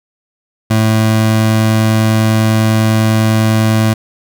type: tone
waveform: 25% pulse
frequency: 110 Hz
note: A2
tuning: in tune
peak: -5 dBFS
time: 0.7-3.94 s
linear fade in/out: 10 ms
effects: none